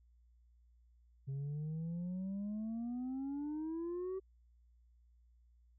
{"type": "exponential sweep", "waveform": "sine", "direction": "up", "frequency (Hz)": [133.7, 385.1], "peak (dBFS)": -35, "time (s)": [1.27, 4.2], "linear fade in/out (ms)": 20, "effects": ["tanh soft clip ceiling -37 dBFS", "added 59 Hz sine -64 dBFS peak until 5.78 s"]}